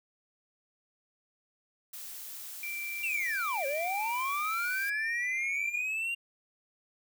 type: noise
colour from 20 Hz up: blue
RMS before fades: -43 dBFS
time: 1.93-4.9 s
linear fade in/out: 5 ms
type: tone with pitch glide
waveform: sine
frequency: 2349 to 2400 Hz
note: D7 to D7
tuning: 0 to +37 cents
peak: -35 dBFS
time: 2.63-5.81 s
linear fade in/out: 2 ms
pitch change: +37 cents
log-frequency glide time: 4.92-5.49 s
type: linear two-way sweep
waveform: triangle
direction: down then up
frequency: 2794 to 530 to 2794 Hz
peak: -29 dBFS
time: 3.03-6.15 s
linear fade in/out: 10 ms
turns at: 3.66 s
effects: none